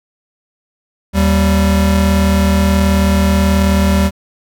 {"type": "tone pair together", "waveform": "square", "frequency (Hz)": [77.78, 194.75], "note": ["D#2", "G3"], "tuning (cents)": [0, -11], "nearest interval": "octave + major third", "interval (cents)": 1589, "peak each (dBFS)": -13, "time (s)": [1.13, 4.11], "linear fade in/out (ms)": 50, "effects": []}